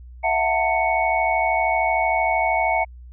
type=tone cluster; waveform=sine; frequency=659 / 732 / 893 / 2219 Hz; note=E5 / F#5 / A5 / C#7; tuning=-1 / -19 / +25 / +1 cents; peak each=-23 dBFS; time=0.23-2.85 s; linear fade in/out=20 ms; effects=added 61 Hz sine -38 dBFS peak until 3.12 s